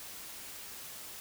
silence, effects white hiss -46 dBFS RMS until 1.2 s

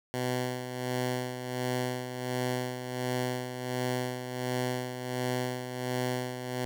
10% pulse tone with tremolo, 125.8 Hz, B2, 32 cents sharp, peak -20 dBFS, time 0.14-6.65 s, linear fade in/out 0 ms, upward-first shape sine, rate 1.4 Hz, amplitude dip 60%, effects none

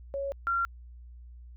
sine tone pair in turn, 554.4 / 1376.2 Hz, C#5 / F6, 0 / -26 cents, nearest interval octave + major third, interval 1574 cents, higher second, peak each -30 / -25 dBFS, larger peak second, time 0.14-0.32 / 0.47-0.65 s, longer neither, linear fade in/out 0 ms, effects added 60 Hz sine -45 dBFS peak until 1.56 s

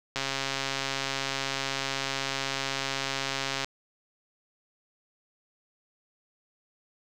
click train, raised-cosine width 0.2 ms, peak -12 dBFS, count 475, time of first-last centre 0.16-3.645 s, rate 136 Hz, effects none

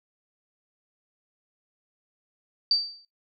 sine tone with exponential decay, 4638 Hz, D8, 22 cents flat, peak -16 dBFS, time 2.71-3.05 s, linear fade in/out 2 ms, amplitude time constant 73 ms, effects noise-tail reverb RT60 0.2 s tail -19 dB re dry

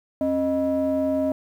triangle ring-modulated tone, 175.4 Hz, F3, 8 cents sharp, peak -15 dBFS, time 0.21-1.32 s, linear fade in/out 2 ms, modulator 445 Hz, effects 9-bit

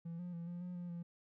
triangle tone with pitch steps, 167.9 / 177.2 / 169.3 / 174.6 / 179 / 175.8 / 171.7 Hz, E3 / F3 / E3 / F3 / F3 / F3 / F3, +32 / +25 / +46 / 0 / +43 / +12 / -29 cents, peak -39 dBFS, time 0.05-1.03 s, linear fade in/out 10 ms, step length 140 ms, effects tanh soft clip ceiling -35 dBFS

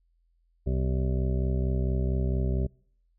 harmonic tone, 64.4 Hz, C2, 27 cents flat, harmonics 1 / 2 / 3 / 4 / 6 / 7 / 8 / 9 / 10, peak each -26 / -30 / -35 / -39 / -36 / -48 / -50 / -43 / -47 dBFS, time 0.66-2.67 s, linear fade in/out 10 ms, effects noise-tail reverb RT60 0.6 s tail -26 dB re dry + added 42 Hz sine -65 dBFS peak until 3.18 s

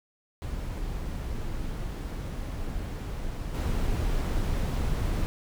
brown noise with level steps, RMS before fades -33 / -27 dBFS, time 0.42-5.26 s, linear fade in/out 0 ms, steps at 3.54 s, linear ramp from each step 10 ms, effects none

